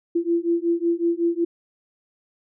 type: beating tone pair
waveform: sine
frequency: 337 / 342.4 Hz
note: E4 / F4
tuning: +38 / -34 cents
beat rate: 5.4 Hz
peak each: -22 dBFS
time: 0.15-1.45 s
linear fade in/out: 10 ms
effects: none